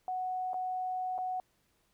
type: tone with dropouts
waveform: sine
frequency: 740 Hz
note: F#5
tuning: in tune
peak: -32 dBFS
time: 0.08-1.4 s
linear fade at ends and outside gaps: 1 ms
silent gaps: 0.533-0.542 / 1.18-1.186 s
effects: pink hiss -73 dBFS RMS until 1.93 s